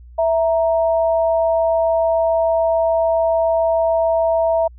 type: tone pair together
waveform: sine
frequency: 659.2 / 932.3 Hz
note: E5 / A#5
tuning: 0 / 0 cents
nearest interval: tritone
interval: 600 cents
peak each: -14 / -23 dBFS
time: 0.18-4.68 s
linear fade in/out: 10 ms
effects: added 60 Hz sine -38 dBFS peak until 4.78 s